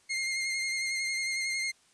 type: tone with vibrato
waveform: sawtooth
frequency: 2124 Hz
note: C7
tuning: 25 cents sharp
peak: -26 dBFS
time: 0.09-1.72 s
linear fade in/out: 20 ms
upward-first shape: sine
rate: 11 Hz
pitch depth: 27 cents each way
effects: white hiss -64 dBFS RMS until 1.93 s + resampled to 22050 Hz